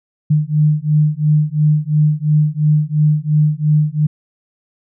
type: beating tone pair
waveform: sine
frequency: 150.1 / 153 Hz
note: D3 / D#3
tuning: +38 / -29 cents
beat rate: 2.9 Hz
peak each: -14 dBFS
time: 0.3-4.07 s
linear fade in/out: 10 ms
effects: none